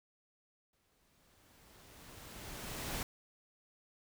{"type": "noise with exponential growth", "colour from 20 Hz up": "pink", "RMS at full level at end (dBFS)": -38, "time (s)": [0.73, 3.03], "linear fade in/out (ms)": 2, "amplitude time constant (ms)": 500, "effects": []}